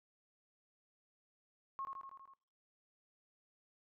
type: tone with echo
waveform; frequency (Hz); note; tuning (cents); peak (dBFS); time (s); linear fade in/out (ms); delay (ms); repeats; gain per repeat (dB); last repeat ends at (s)
sine; 1084; C#6; -39; -39; 1.79-1.85; 0; 81; 6; -3; 2.336
effects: noise-tail reverb RT60 0.6 s tail -24 dB re dry